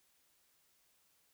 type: silence
effects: white hiss -73 dBFS RMS until 1.33 s